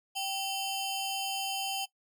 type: ring-modulated tone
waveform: sawtooth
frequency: 1929 Hz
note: B6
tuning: 41 cents flat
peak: -25 dBFS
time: 0.15-1.86 s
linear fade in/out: 20 ms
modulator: 1150 Hz
effects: noise-tail reverb RT60 0.1 s tail -18 dB re dry